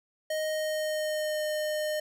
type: tone with pitch glide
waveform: square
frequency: 622.3 to 610.6 Hz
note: D#5 to D#5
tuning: 0 to -33 cents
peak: -29 dBFS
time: 0.3-2 s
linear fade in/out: 5 ms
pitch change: -33 cents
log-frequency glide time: 0.47-1.45 s
effects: none